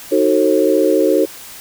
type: chord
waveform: sine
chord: D# diminished seventh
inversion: none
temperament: just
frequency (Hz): 311.1 / 373.4 / 448 / 537.6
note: D#4 / F#4 / A4 / C5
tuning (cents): 0 / +16 / +31 / +47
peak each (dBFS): -16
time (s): 0.11-1.26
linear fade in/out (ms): 20
effects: white hiss -35 dBFS RMS until 1.6 s